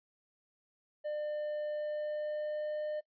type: tone with pitch glide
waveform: triangle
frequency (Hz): 600 to 605.6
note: D5 to D#5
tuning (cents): +37 to -47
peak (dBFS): -32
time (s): 1.04-3.01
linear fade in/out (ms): 20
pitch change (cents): +16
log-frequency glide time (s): 1.69-2.86
effects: noise-tail reverb RT60 0.1 s tail -21 dB re dry + resampled to 11025 Hz